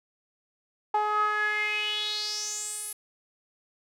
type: tone with band-pass filter sweep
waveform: sawtooth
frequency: 421.8 Hz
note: G#4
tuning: 27 cents sharp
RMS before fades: -29 dBFS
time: 0.94-2.93 s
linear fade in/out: 5 ms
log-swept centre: 900 to 11000 Hz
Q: 6.3
effects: none